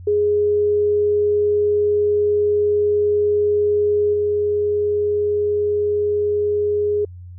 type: tone with level steps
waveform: sine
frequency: 415.3 Hz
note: G#4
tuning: in tune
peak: -14 / -16 dBFS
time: 0.07-7.05 s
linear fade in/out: 5 ms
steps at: 4.13 s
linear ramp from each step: 10 ms
effects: added 89 Hz sine -34 dBFS peak until 7.38 s